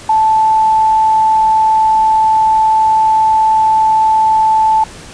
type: tone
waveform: sine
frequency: 876 Hz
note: A5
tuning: 8 cents flat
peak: -7 dBFS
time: 0.09-4.84 s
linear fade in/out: 5 ms
effects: pink hiss -33 dBFS RMS until 5.13 s + resampled to 22050 Hz